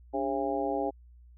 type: harmonic tone with a mistuned harmonic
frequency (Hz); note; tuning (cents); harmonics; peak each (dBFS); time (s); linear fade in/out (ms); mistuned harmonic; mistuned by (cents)
135.3; C#3; -42; 2 / 3 / 4 / 5 / 6; -34 / -34 / -34 / -34 / -34; 0.13-0.91; 20; 2; +110
effects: added 60 Hz sine -51 dBFS peak until 1.37 s